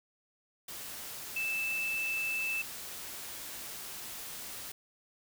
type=tone in noise; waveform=sine; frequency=2637 Hz; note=E7; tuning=in tune; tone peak=-31 dBFS; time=1.36-2.62 s; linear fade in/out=5 ms; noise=white; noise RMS=-43 dBFS; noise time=0.68-4.72 s; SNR=+9 dB; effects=none